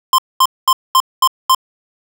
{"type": "tone bursts", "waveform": "square", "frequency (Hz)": 1046.5, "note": "C6", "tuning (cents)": 0, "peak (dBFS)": -8, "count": 6, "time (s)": [0.13, 1.548], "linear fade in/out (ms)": 2, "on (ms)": 53, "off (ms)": 220, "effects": []}